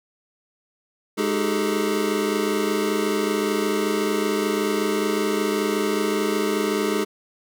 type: tone cluster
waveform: square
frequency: 208.7 / 309.6 / 382.9 / 411.4 / 436.6 Hz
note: G#3 / D#4 / G4 / G#4 / A4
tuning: +9 / -9 / -41 / -16 / -13 cents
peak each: -28 dBFS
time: 1.17-7.05 s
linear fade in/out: 20 ms
effects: none